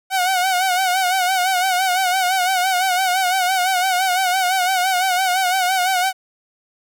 sawtooth tone with vibrato, 742 Hz, F#5, 5 cents sharp, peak -12 dBFS, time 0.1-6.13 s, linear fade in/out 50 ms, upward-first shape sine, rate 5.9 Hz, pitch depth 69 cents each way, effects none

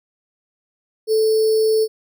sine tone with sample-and-hold, 438.1 Hz, A4, 7 cents flat, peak -13 dBFS, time 1.07-1.88 s, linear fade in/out 50 ms, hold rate 4900 Hz, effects none

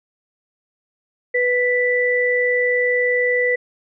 sine tone pair together, 493.9 / 1975.6 Hz, B4 / B6, 0 / 0 cents, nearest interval 2 octaves, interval 2400 cents, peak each -18 dBFS, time 1.34-3.56 s, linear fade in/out 10 ms, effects none

